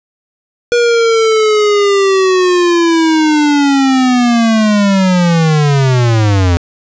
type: linear sweep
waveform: square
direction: down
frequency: 481.2 to 84.3 Hz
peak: -8 dBFS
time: 0.72-6.57 s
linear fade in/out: 0 ms
effects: resampled to 16000 Hz + 8-bit